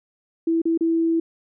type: tone with dropouts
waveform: sine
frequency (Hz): 329.6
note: E4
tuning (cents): 0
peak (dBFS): -17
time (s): 0.47-1.2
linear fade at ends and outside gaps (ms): 5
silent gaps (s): 0.618-0.654 / 0.776-0.808
effects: none